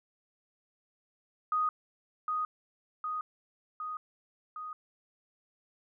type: tone with echo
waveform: sine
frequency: 1244.5 Hz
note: D#6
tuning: in tune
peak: -26 dBFS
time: 1.52-1.69 s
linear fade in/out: 2 ms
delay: 760 ms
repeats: 4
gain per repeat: -3 dB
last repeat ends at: 4.73 s
effects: none